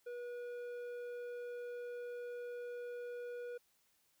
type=tone with low-pass filter; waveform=square; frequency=484.5 Hz; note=B4; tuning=33 cents flat; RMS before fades=-45 dBFS; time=0.06-3.58 s; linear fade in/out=10 ms; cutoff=1500 Hz; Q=0.65; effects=white hiss -75 dBFS RMS until 4.2 s